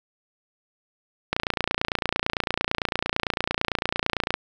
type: click train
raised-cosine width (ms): 0.3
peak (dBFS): -6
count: 88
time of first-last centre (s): 1.33-4.34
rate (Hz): 28.9
effects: none